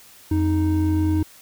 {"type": "tone pair together", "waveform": "triangle", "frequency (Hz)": [87.4, 311.5], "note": ["F2", "D#4"], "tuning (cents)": [2, 2], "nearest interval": "octave + minor seventh", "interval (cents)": 2200, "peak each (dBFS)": -18, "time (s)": [0.31, 1.23], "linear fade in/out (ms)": 5, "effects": ["white hiss -48 dBFS RMS until 1.41 s"]}